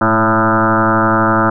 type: tone with frequency modulation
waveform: sine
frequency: 778 Hz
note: G5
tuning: 13 cents flat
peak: -9 dBFS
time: 0.01-1.5 s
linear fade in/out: 5 ms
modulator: 112 Hz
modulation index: 6.1
effects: none